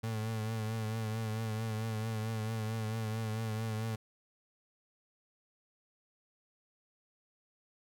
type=tone with vibrato; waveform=35% pulse; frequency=110.5 Hz; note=A2; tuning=8 cents sharp; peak=-32 dBFS; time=0.03-3.96 s; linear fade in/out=10 ms; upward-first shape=triangle; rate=4.5 Hz; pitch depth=51 cents each way; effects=none